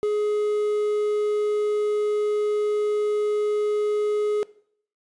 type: tone with quantisation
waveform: triangle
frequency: 419.6 Hz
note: G#4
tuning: 18 cents sharp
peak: -18 dBFS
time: 0.03-4.43 s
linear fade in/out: 0 ms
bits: 7
effects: noise-tail reverb RT60 0.6 s tail -20 dB re dry + resampled to 22050 Hz